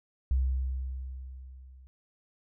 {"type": "tone with level ramp", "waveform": "sine", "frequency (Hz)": 64.9, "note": "C2", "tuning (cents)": -13, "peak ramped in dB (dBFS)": [-22, -50], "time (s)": [0.31, 1.87], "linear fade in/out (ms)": 0, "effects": []}